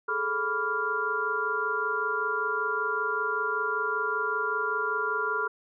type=tone cluster; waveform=sine; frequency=414.8 / 440 / 990 / 1153 / 1396 Hz; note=G#4 / A4 / B5 / D6 / F6; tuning=-2 / 0 / +4 / -32 / -1 cents; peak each=-36 / -35 / -33 / -35 / -28 dBFS; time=0.08-5.48 s; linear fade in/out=10 ms; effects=none